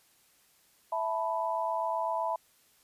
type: chord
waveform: sine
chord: E suspended fourth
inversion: none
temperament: equal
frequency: 659.3 / 880 / 987.8 Hz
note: E5 / A5 / B5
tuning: 0 / 0 / 0 cents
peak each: -33 / -34 / -32 dBFS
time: 0.92-2.36 s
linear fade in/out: 5 ms
effects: white hiss -65 dBFS RMS until 2.83 s + resampled to 32000 Hz